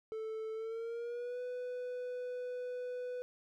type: tone with pitch glide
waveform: triangle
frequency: 440 to 496.7 Hz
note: A4 to B4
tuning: 0 to +10 cents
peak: -36 dBFS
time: 0.12-3.22 s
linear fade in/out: 0 ms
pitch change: +210 cents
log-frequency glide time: 0.53-1.4 s
effects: none